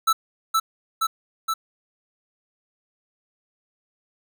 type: tone with echo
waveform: square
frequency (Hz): 1318.5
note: E6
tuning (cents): 0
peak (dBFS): -16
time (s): 0.07-0.13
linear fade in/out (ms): 10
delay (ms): 470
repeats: 3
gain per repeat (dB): -2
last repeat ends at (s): 1.54
effects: none